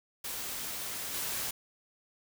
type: noise with level steps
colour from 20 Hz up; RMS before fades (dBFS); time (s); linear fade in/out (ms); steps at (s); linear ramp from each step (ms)
white; -38 / -35; 0.24-1.51; 5; 1.14; 5
effects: none